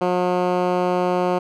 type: tone with band-pass filter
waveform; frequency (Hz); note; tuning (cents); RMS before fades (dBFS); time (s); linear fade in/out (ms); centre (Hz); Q
10% pulse; 180; F#3; -47; -20; 0.01-1.39; 10; 460; 0.59
effects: none